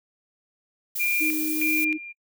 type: noise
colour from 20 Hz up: violet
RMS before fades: -29 dBFS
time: 0.95-1.85 s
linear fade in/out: 10 ms
type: tone with tremolo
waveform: sine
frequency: 2395 Hz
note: D7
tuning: 33 cents sharp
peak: -22 dBFS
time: 0.99-2.13 s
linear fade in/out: 20 ms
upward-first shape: square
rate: 1.6 Hz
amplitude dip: 80%
type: tone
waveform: sine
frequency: 310 Hz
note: D#4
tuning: 6 cents flat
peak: -26 dBFS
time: 1.2-1.98 s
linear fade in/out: 20 ms
effects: noise-tail reverb RT60 0.1 s tail -25 dB re dry